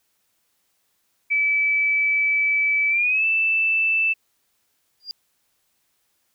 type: tone with pitch glide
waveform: sine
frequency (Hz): 2303 to 2645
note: D7 to E7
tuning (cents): -34 to +5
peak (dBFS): -17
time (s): 1.3-4.14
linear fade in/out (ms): 20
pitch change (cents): +239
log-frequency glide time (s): 2.89-3.25
type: tone with exponential growth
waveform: sine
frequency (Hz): 4812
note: D8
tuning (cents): +41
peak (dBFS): -24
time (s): 5-5.11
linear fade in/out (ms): 0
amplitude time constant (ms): 23
effects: white hiss -69 dBFS RMS until 6.34 s